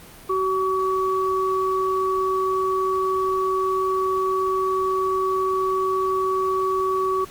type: tone pair together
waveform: sine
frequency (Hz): 378.5 / 1134.2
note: F#4 / C#6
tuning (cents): +39 / +39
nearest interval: octave + perfect fifth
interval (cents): 1900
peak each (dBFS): -22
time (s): 0.29-7.25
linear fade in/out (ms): 10
effects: pink hiss -44 dBFS RMS until 7.3 s + Opus 32 kbps